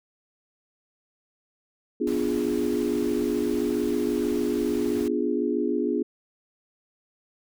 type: chord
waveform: sine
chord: B diminished seventh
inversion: none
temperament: equal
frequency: 246.9 / 293.7 / 349.2 / 415.3 Hz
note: B3 / D4 / F4 / Ab4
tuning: 0 / 0 / 0 / 0 cents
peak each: -28 dBFS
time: 2-6.03 s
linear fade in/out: 10 ms
type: noise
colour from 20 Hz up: pink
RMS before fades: -41 dBFS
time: 2.07-5.08 s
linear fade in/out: 2 ms
effects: none